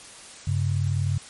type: tone pair together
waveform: sine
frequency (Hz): 96.99 / 137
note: G2 / C#3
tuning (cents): -18 / -20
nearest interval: tritone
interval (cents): 598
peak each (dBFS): -23 / -25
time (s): 0.47-1.18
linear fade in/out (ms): 5
effects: white hiss -44 dBFS RMS until 1.29 s + MP3 48 kbps